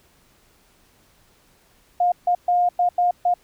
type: tone bursts at uneven times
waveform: sine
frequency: 710 Hz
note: F5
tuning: 28 cents sharp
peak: -15 dBFS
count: 6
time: 2-2.12 / 2.27-2.35 / 2.48-2.69 / 2.79-2.89 / 2.98-3.11 / 3.25-3.34 s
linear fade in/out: 5 ms
effects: pink hiss -58 dBFS RMS until 3.43 s